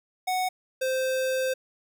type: tone pair in turn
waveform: square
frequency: 740 / 520.7 Hz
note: F#5 / C5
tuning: 0 / -8 cents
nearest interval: tritone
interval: 608 cents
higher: first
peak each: -25 dBFS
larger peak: neither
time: 0.27-0.49 / 0.81-1.54 s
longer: second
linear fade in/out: 10 ms
effects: none